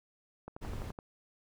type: click train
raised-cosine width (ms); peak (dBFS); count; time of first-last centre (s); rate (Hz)
1; -29; 7; 0.48-0.988; 11.8
type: noise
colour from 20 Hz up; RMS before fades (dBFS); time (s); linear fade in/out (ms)
brown; -40; 0.61-0.92; 20
effects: none